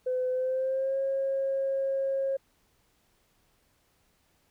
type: tone with pitch glide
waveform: sine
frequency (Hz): 508 to 541.3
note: B4 to C#5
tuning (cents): +49 to -41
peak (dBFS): -25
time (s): 0.06-2.37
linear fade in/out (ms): 10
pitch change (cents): +110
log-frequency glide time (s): 0.3-0.98
effects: tanh soft clip ceiling -21 dBFS + pink hiss -69 dBFS RMS until 4.5 s